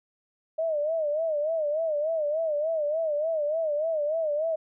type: tone with vibrato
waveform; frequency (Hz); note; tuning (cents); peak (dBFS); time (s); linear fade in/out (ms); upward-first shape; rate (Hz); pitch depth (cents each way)
sine; 620; D#5; -6; -24; 0.58-4.56; 10; sine; 3.4; 110
effects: none